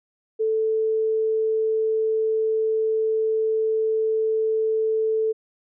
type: tone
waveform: sine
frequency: 440 Hz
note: A4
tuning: in tune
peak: -19 dBFS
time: 0.39-5.33 s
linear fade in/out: 20 ms
effects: none